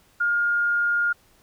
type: tone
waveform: sine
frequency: 1417 Hz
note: F6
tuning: 25 cents sharp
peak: -19 dBFS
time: 0.2-1.13 s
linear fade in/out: 10 ms
effects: pink hiss -59 dBFS RMS until 1.42 s